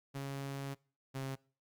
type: tone pair in turn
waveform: sawtooth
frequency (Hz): 138 / 134.46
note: C#3 / C3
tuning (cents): -7 / +48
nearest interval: unison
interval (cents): 45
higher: first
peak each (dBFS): -35 / -34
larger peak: second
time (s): 0.14-0.75 / 1.14-1.36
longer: first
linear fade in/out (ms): 20
effects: noise-tail reverb RT60 0.4 s tail -23 dB re dry + Opus 48 kbps